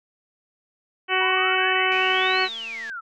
harmonic tone, 374.3 Hz, F#4, 20 cents sharp, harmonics 1 / 2 / 3 / 4 / 5 / 6 / 7 / 8, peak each -27 / -27 / -27 / -27 / -27 / -27 / -27 / -27 dBFS, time 1.08-2.49 s, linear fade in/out 50 ms
sine exponential two-way sweep, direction up then down, 940 to 4435 to 1285 Hz, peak -30 dBFS, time 1.2-3.01 s, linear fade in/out 20 ms, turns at 2.42 s
click train, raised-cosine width 0.2 ms, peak -26 dBFS, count 223, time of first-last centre 1.92-2.898 s, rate 227 Hz
effects none

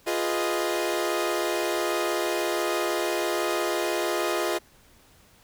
sawtooth chord, F half-diminished seventh, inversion none, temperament equal, 349.2 / 415.3 / 493.9 / 622.3 Hz, F4 / Ab4 / Cb5 / Eb5, 0 / 0 / 0 / 0 cents, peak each -24 / -27 / -30 / -26 dBFS, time 0.06-4.59 s, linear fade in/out 20 ms, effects pink hiss -57 dBFS RMS until 5.43 s

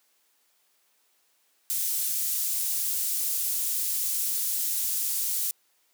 pink high-pass noise, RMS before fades -28 dBFS, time 1.7-5.51 s, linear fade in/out 0 ms, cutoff 9500 Hz, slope 12 dB/octave, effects white hiss -68 dBFS RMS until 5.93 s + high-pass 300 Hz 12 dB/octave

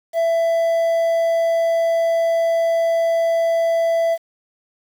triangle tone with quantisation, 665 Hz, E5, 15 cents sharp, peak -13 dBFS, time 0.13-4.18 s, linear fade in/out 50 ms, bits 7, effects none

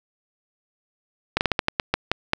slowing click train, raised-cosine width 0.3 ms, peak -3 dBFS, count 10, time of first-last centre 1.37-2.334 s, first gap 39 ms, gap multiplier 1.24, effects none

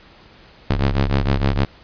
sawtooth ring-modulated tone, 69.1 Hz, C#2, 5 cents flat, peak -9 dBFS, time 0.7-1.65 s, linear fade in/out 5 ms, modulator 31.3 Hz, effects pink hiss -47 dBFS RMS until 1.83 s + resampled to 11025 Hz

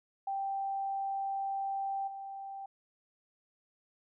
sine tone with level steps, 784 Hz, G5, in tune, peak -32 / -40 dBFS, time 0.27-2.66 s, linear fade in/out 5 ms, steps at 2.07 s, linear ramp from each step 10 ms, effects none

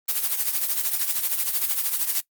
blue noise with tremolo, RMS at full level -21 dBFS, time 0.08-2.21 s, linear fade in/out 10 ms, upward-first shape triangle, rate 13 Hz, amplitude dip 75%, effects noise-tail reverb RT60 0.1 s tail -20 dB re dry + Opus 32 kbps

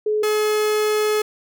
sine / 45% pulse tone pair in turn, 425.6 / 425.6 Hz, G#4 / G#4, +42 / +42 cents, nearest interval unison, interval 0 cents, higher neither, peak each -17 dBFS, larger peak neither, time 0.06-0.23 / 0.23-1.22 s, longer second, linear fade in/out 5 ms, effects none

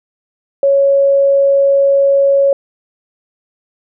sine tone, 554.4 Hz, C#5, in tune, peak -7 dBFS, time 0.63-2.53 s, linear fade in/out 2 ms, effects none

